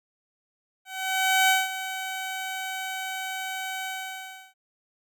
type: tone with ADSR envelope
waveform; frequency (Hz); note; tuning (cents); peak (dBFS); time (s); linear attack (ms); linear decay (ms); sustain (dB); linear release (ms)
15% pulse; 759; F#5; +44; -11; 0.85-4.54; 640; 190; -13; 670
effects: none